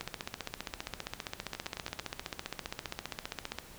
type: two click trains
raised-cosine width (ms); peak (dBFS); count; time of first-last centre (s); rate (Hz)
0.2; -18 / -21; 55 / 5; 0.01-3.586 / 1.55-1.991; 15.1 / 9.07
effects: pink hiss -52 dBFS RMS until 3.78 s